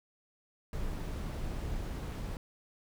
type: noise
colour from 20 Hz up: brown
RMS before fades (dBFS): -37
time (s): 0.73-2.37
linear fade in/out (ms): 2
effects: none